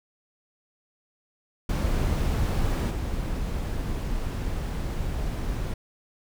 brown noise with level steps, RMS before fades -24 / -29 dBFS, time 1.69-5.74 s, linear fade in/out 5 ms, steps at 2.89 s, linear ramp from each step 20 ms, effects none

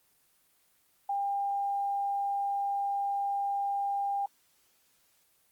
sine tone, 800 Hz, G5, 35 cents sharp, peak -28 dBFS, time 1.09-4.26 s, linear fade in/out 5 ms, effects white hiss -68 dBFS RMS until 5.51 s + Opus 24 kbps

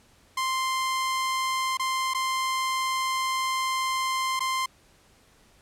sawtooth tone with dropouts, 1046.5 Hz, C6, in tune, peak -21 dBFS, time 0.37-4.66 s, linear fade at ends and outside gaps 5 ms, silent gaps 1.772-1.795 / 2.137-2.146 / 4.394-4.404 s, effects pink hiss -59 dBFS RMS until 5.61 s + low-pass 11000 Hz 12 dB/octave

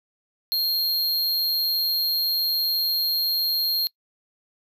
square tone, 4227 Hz, C8, 17 cents sharp, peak -21 dBFS, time 0.52-3.87 s, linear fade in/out 0 ms, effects noise-tail reverb RT60 0.1 s tail -25 dB re dry

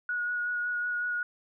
sine tone with vibrato, 1453 Hz, F#6, 32 cents flat, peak -28 dBFS, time 0.09-1.23 s, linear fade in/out 2 ms, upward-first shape sine, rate 5.4 Hz, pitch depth 13 cents each way, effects none

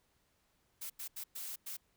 blue noise bursts at uneven times, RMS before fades -43 dBFS, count 5, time 0.81-0.9 / 0.99-1.08 / 1.16-1.24 / 1.35-1.56 / 1.66-1.77 s, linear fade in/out 10 ms, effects pink hiss -75 dBFS RMS until 1.96 s

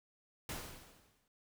pink noise with exponential decay, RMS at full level -40 dBFS, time 0.49-1.28 s, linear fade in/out 2 ms, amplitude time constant 170 ms, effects none

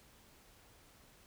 silence, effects pink hiss -63 dBFS RMS until 1.26 s

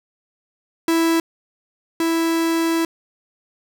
45% pulse tone pair in turn, 329.6 / 329.6 Hz, E4 / E4, 0 / 0 cents, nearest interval unison, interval 0 cents, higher neither, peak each -15 / -17 dBFS, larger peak first, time 0.88-1.2 / 2-2.85 s, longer second, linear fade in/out 2 ms, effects none

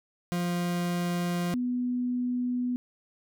40% pulse / sine tone pair in turn, 175.1 / 247.2 Hz, F3 / B3, +5 / +2 cents, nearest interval tritone, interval 597 cents, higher second, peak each -26 dBFS, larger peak neither, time 0.32-1.54 / 1.54-2.76 s, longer neither, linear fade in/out 0 ms, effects none

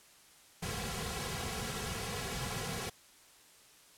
pink noise with comb filter, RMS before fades -38 dBFS, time 0.62-2.9 s, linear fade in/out 10 ms, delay 3.3 ms, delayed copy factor -0.85, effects white hiss -60 dBFS RMS until 3.97 s + low-pass 11000 Hz 12 dB/octave

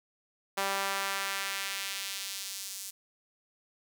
sawtooth tone with high-pass filter sweep, 196 Hz, G3, in tune, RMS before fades -35 dBFS, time 0.57-2.91 s, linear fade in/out 10 ms, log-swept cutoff 740 to 6800 Hz, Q 0.94, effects none

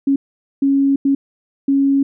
sine tone bursts at uneven times, 275.8 Hz, C#4, 9 cents flat, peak -11 dBFS, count 4, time 0.07-0.16 / 0.62-0.96 / 1.05-1.15 / 1.68-2.03 s, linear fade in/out 5 ms, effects none

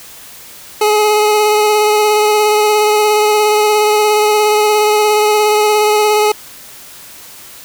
25% pulse tone with vibrato, 422.9 Hz, G#4, 31 cents sharp, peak -5 dBFS, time 0.81-6.32 s, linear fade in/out 5 ms, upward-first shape sine, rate 17 Hz, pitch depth 17 cents each way, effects white hiss -35 dBFS RMS until 7.64 s

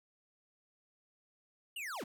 square linear sweep, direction down, 2960 to 155.56 Hz, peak -40 dBFS, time 1.76-2.04 s, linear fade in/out 5 ms, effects none

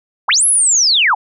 sine linear two-way sweep, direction up then down, 522 to 11175 to 717 Hz, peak -9 dBFS, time 0.28-1.15 s, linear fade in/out 10 ms, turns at 0.46 s, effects none

